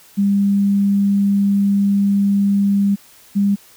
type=tone pair in turn; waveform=sine; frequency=200 / 200.7 Hz; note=G3 / G3; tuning=+35 / +41 cents; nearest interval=unison; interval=6 cents; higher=second; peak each=-12 dBFS; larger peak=neither; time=0.17-2.96 / 3.35-3.56 s; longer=first; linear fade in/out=20 ms; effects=white hiss -47 dBFS RMS until 3.76 s